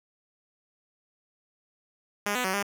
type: tone with pitch steps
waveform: 5% pulse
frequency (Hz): 204.8 / 249.5 / 188.6 / 201.5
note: G#3 / B3 / F#3 / G3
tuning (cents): -24 / +18 / +33 / +48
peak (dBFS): -15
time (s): 2.26-2.628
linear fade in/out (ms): 5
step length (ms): 92
effects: none